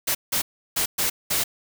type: noise bursts at uneven times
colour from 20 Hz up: white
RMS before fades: -23 dBFS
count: 5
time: 0.07-0.15 / 0.32-0.42 / 0.76-0.86 / 0.98-1.1 / 1.3-1.44 s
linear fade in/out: 10 ms
effects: none